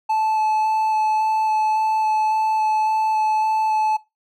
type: tone with vibrato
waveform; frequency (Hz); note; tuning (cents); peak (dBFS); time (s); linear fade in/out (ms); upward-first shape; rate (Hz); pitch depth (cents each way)
triangle; 869; A5; -22; -15; 0.09-3.97; 10; square; 1.8; 8
effects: noise-tail reverb RT60 0.2 s tail -18 dB re dry